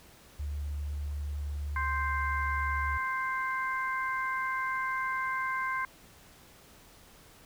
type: tone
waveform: sine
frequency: 72.9 Hz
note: D2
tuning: 12 cents flat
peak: -32 dBFS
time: 0.39-2.98 s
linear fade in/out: 10 ms
type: harmonic tone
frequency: 523 Hz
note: C5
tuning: 1 cent flat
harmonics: 2 / 3 / 4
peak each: -32 / -34 / -37 dBFS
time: 1.76-5.85 s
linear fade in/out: 2 ms
effects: pink hiss -56 dBFS RMS until 7.45 s